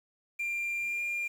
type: tone with pitch glide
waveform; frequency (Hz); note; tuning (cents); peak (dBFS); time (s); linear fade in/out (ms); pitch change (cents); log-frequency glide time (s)
triangle; 2384 to 2399; D7 to D7; +25 to +36; -28; 0.39-1.28; 10; +11; 0.79-1.01
effects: tanh soft clip ceiling -25 dBFS + 9-bit